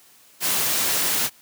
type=noise; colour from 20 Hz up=white; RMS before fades=-22 dBFS; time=0.4-1.3 s; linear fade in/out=50 ms; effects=white hiss -53 dBFS RMS until 1.41 s + high-pass 100 Hz 12 dB/octave